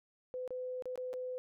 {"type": "tone with dropouts", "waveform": "sine", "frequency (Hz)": 506, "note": "B4", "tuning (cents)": 42, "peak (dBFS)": -37, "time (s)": [0.34, 1.38], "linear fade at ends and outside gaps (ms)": 0, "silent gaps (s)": [[0.477, 0.506], [0.823, 0.856], [0.957, 0.976], [1.131, 1.138]], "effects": []}